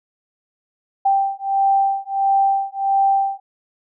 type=beating tone pair; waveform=sine; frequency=784 / 785.5 Hz; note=G5 / G5; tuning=0 / +3 cents; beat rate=1.5 Hz; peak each=-18 dBFS; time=1.05-3.4 s; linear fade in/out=10 ms; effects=none